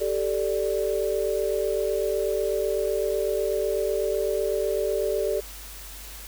sine chord, G suspended second, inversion none, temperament equal, 392 / 440 / 587.3 Hz, G4 / A4 / D5, 0 / 0 / 0 cents, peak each -27 dBFS, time 0-5.41 s, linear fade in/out 20 ms, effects added 50 Hz sine -42 dBFS peak until 6.27 s + white hiss -42 dBFS RMS until 6.27 s

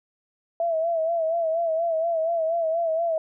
sine tone with vibrato, 659.3 Hz, E5, in tune, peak -21 dBFS, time 0.6-3.18 s, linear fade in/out 2 ms, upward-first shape sine, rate 4.2 Hz, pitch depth 63 cents each way, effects none

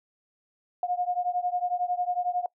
sine beating tone pair, 712 / 723 Hz, F5 / F#5, +33 / -40 cents, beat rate 11 Hz, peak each -28 / -29 dBFS, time 0.83-2.46 s, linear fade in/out 2 ms, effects noise-tail reverb RT60 0.1 s tail -23 dB re dry

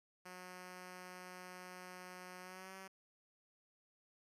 5% pulse tone with pitch glide, 182.1 to 191.04 Hz, F#3 to G3, -27 to -44 cents, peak -39 dBFS, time 0.25-2.88 s, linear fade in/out 10 ms, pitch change +83 cents, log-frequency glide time 2.41-2.75 s, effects resampled to 32000 Hz

